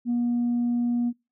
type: tone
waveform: sine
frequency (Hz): 240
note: B3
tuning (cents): -49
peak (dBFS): -20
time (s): 0.05-1.13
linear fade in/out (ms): 50
effects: noise-tail reverb RT60 0.3 s tail -26 dB re dry + tanh soft clip ceiling -19 dBFS